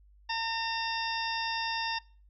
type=harmonic tone with a mistuned harmonic; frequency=910 Hz; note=A#5; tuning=42 cents flat; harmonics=1 / 2 / 3 / 4 / 5 / 6; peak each=-33 / -36 / -38 / -39 / -40 / -41 dBFS; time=0.29-1.99 s; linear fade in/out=10 ms; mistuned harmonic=5; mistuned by=+120 cents; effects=noise-tail reverb RT60 0.4 s tail -23 dB re dry + added 50 Hz sine -56 dBFS peak until 2.29 s